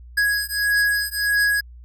square beating tone pair, 1661.2 / 1662.8 Hz, G#6 / G#6, 0 / +2 cents, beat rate 1.6 Hz, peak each -22 dBFS, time 0.17-1.61 s, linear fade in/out 10 ms, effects added 60 Hz sine -39 dBFS peak until 1.84 s

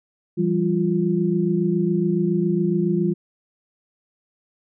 sine tone cluster, 167.8 / 195 / 348.8 Hz, E3 / G3 / F4, +31 / -9 / -2 cents, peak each -22 dBFS, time 0.37-3.14 s, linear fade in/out 20 ms, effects none

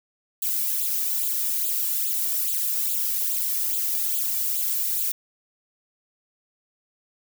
violet noise with flanger, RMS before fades -25 dBFS, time 0.42-5.12 s, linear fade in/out 5 ms, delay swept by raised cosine 0.26 to 1.76 ms, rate 2.4 Hz, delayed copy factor +0.9, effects none

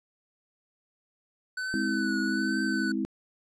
square tone with vibrato, 1500 Hz, F#6, 23 cents sharp, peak -31 dBFS, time 1.57-2.92 s, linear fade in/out 5 ms, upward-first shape triangle, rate 1.2 Hz, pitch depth 52 cents each way
sine chord, Ab augmented, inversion none, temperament just, 207.7 / 259.6 / 324.5 Hz, Ab3 / C4 / E4, 0 / -13 / -27 cents, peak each -31 dBFS, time 1.74-3.05 s, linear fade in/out 0 ms
effects low-pass 7000 Hz 12 dB/octave

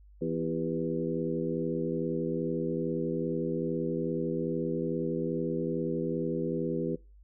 harmonic tone with a mistuned harmonic, 82.41 Hz, E2, in tune, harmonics 2 / 3 / 4 / 5 / 6, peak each -35 / -35 / -35 / -35 / -35 dBFS, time 0.21-6.96 s, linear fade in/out 10 ms, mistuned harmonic 5, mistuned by -50 cents, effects noise-tail reverb RT60 0.3 s tail -23 dB re dry + added 50 Hz sine -52 dBFS peak until 7.23 s

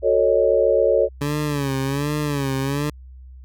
sine chord, D# half-diminished seventh, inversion first, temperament equal with one note detuned, 370 / 444.1 / 554.4 / 622.3 Hz, F#4 / A4 / C#5 / D#5, 0 / +16 / 0 / 0 cents, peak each -23 / -19 / -17 / -22 dBFS, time 0.02-1.09 s, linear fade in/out 50 ms
20% pulse tone with vibrato, 141.9 Hz, C#3, 41 cents sharp, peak -16 dBFS, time 1.21-2.9 s, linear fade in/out 5 ms, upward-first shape sine, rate 1.3 Hz, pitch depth 100 cents each way
effects added 64 Hz sine -38 dBFS peak until 3.44 s

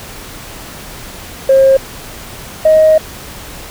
sine tone pair in turn, 536 / 627 Hz, C5 / D#5, +42 / +13 cents, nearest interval minor third, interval 271 cents, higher second, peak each -3 dBFS, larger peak neither, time 1.49-1.77 / 2.65-2.98 s, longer second, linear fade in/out 5 ms, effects tanh soft clip ceiling 0 dBFS + pink hiss -30 dBFS RMS until 3.7 s

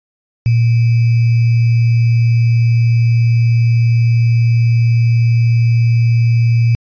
sine tone with sample-and-hold, 116.54 Hz, A#2, in tune, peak -8 dBFS, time 0.46-6.75 s, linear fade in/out 0 ms, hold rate 2450 Hz, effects resampled to 11025 Hz

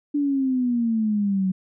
sine exponential sweep, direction down, 293.7 to 185 Hz, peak -19 dBFS, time 0.14-1.52 s, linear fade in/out 10 ms, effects none

